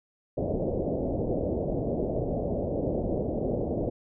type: low-pass noise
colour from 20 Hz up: white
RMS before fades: -29 dBFS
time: 0.37-3.9 s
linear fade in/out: 10 ms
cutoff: 630 Hz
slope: 48 dB/octave
effects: none